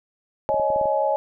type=chord; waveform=sine; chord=C# suspended second; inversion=none; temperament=equal with one note detuned; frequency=554.4 / 622.3 / 845.1 Hz; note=C#5 / D#5 / G#5; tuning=0 / 0 / +30 cents; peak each=-23 dBFS; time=0.49-1.16 s; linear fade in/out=0 ms
type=clicks; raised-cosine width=2 ms; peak=-23 dBFS; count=7; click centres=0.498 / 0.543 / 0.598 / 0.703 / 0.761 / 0.813 / 0.856 s
effects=none